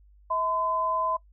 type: tone pair together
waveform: sine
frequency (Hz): 643 / 1019.6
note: E5 / C6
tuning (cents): -43 / -45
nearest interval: minor sixth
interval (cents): 798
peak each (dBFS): -31 / -25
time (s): 0.3-1.17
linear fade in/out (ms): 10
effects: noise-tail reverb RT60 0.1 s tail -20 dB re dry + added 50 Hz sine -53 dBFS peak until 1.32 s